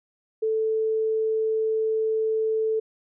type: tone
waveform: sine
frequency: 440 Hz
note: A4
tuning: in tune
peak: -21 dBFS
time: 0.42-2.8 s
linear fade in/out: 10 ms
effects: none